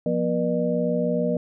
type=tone cluster; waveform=sine; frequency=175.3 / 241.8 / 480.5 / 604 Hz; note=F3 / B3 / B4 / D5; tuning=+7 / -36 / -48 / +48 cents; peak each=-26 dBFS; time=0.06-1.37 s; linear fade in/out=2 ms; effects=none